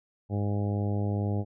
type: harmonic tone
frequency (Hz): 102.2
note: G#2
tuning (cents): -27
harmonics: 1 / 2 / 3 / 4 / 5 / 6 / 7 / 8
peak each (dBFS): -27 / -33 / -37 / -39 / -41 / -43 / -44 / -45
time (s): 0.29-1.45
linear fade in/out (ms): 50
effects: none